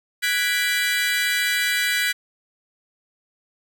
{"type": "chord", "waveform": "30% pulse", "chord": "G# half-diminished seventh", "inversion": "third", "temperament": "equal with one note detuned", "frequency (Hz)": [1480, 1661.2, 1975.5, 2356], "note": ["F#6", "G#6", "B6", "D7"], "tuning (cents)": [0, 0, 0, 5], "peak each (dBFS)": [-24, -23, -20, -26], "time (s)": [0.22, 2.13], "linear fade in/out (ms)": 20, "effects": []}